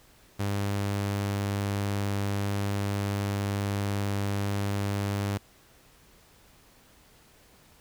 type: tone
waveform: sawtooth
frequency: 100.5 Hz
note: G2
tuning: 44 cents sharp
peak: -23 dBFS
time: 0.39-5.38 s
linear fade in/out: 10 ms
effects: pink hiss -58 dBFS RMS until 7.8 s